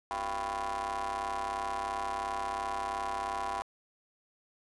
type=ring-modulated tone; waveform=30% pulse; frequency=102.9 Hz; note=G#2; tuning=16 cents flat; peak=-27 dBFS; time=0.11-3.62 s; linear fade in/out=0 ms; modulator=892 Hz; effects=resampled to 24000 Hz